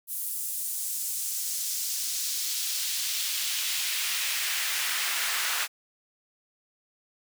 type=noise with high-pass filter sweep; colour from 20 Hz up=pink; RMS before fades=-30 dBFS; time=0.07-5.68 s; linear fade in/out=50 ms; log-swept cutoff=11000 to 1400 Hz; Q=1.1; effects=none